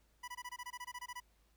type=tone bursts; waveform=25% pulse; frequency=984 Hz; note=B5; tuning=7 cents flat; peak=-39 dBFS; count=14; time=0.23-1.203 s; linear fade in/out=10 ms; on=50 ms; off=21 ms; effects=added 53 Hz sine -70 dBFS peak until 1.56 s + pink hiss -75 dBFS RMS until 1.56 s